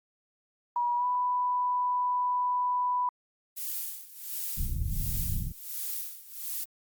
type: tone with pitch glide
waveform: sine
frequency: 964 to 990 Hz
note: B5 to B5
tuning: -42 to +4 cents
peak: -25 dBFS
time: 0.76-3.09 s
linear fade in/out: 2 ms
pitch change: +46 cents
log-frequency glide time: 0.96-1.05 s
type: noise with tremolo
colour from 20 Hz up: violet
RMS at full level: -33 dBFS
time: 3.56-6.65 s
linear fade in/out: 20 ms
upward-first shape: sine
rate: 1.4 Hz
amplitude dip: 85%
type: low-pass noise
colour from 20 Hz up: pink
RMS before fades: -31 dBFS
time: 4.57-5.52 s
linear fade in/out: 5 ms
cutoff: 150 Hz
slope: 24 dB/octave
effects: Opus 32 kbps